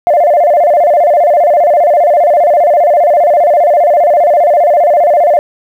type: tone with vibrato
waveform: sine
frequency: 642 Hz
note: E5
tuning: 46 cents flat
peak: -3 dBFS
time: 0.07-5.39 s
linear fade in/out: 0 ms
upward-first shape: square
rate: 15 Hz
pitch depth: 150 cents each way
effects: tanh soft clip ceiling -1 dBFS + 7-bit